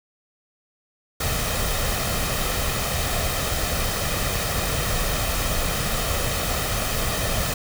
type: noise with comb filter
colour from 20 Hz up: pink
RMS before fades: -24 dBFS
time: 1.2-7.54 s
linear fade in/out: 5 ms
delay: 1.6 ms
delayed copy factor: +0.5
effects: none